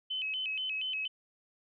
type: tone with vibrato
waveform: sine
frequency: 2794 Hz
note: F7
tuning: in tune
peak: -32 dBFS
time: 0.1-1.08 s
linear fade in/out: 10 ms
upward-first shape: square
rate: 4.2 Hz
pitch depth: 150 cents each way
effects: none